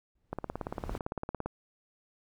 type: noise with exponential growth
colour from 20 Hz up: brown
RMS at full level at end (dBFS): -36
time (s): 0.15-0.98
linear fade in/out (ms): 5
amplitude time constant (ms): 180
type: click train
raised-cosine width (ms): 1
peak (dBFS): -20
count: 21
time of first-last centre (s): 0.33-1.46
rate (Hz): 17.7
effects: none